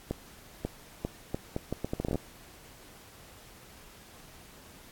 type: accelerating click train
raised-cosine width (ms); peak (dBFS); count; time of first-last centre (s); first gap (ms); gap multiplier
2; -17; 15; 0.11-2.156; 540; 0.74
effects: pink hiss -53 dBFS RMS until 4.91 s + AAC 64 kbps